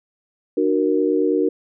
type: chord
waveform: sine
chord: D augmented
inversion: none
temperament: equal with one note detuned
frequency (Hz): 300.7 / 370 / 466.2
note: D4 / F#4 / A#4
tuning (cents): +41 / 0 / 0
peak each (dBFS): -20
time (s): 0.57-1.49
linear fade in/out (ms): 5
effects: none